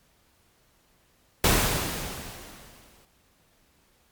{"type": "noise with exponential decay", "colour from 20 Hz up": "pink", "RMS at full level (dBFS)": -19, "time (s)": [1.44, 3.05], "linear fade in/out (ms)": 2, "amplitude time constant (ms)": 350, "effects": ["pink hiss -64 dBFS RMS until 4.11 s", "MP3 96 kbps"]}